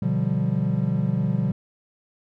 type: chord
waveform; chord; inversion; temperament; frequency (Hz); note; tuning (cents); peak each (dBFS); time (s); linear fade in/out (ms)
triangle; G dominant seventh; first; equal with one note detuned; 123.47 / 146.83 / 174.61 / 194.19; B2 / D3 / F3 / G3; 0 / 0 / 0 / -16; -24; 0.02-1.52; 5
effects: none